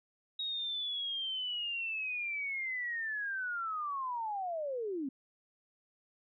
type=linear sweep; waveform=sine; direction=down; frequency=3792 to 253.6 Hz; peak=-34 dBFS; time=0.39-5.09 s; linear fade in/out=5 ms; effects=none